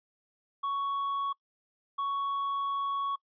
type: tone pair in turn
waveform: triangle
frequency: 1114 / 1114 Hz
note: C#6 / C#6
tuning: +8 / +8 cents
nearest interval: unison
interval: 0 cents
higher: neither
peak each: -27 dBFS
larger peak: neither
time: 0.63-1.33 / 1.98-3.16 s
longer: second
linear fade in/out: 10 ms
effects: noise-tail reverb RT60 0.1 s tail -25 dB re dry + resampled to 11025 Hz